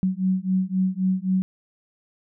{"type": "beating tone pair", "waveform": "sine", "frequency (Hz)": [185.4, 189.2], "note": ["F#3", "F#3"], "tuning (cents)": [4, 39], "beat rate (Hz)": 3.8, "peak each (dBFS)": -23, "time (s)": [0.03, 1.42], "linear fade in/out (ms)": 0, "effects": []}